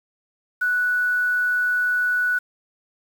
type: tone with quantisation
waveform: sine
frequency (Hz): 1477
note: F#6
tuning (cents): -3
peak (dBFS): -18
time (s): 0.61-2.39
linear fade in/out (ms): 10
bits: 7
effects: none